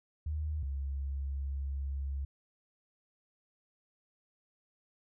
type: tone pair in turn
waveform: sine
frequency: 76.3 / 68.77 Hz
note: D#2 / C#2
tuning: -33 / -13 cents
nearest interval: major second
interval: 180 cents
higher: first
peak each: -32 / -33 dBFS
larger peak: first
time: 0.26-0.63 / 0.63-2.25 s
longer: second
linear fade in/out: 5 ms
effects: none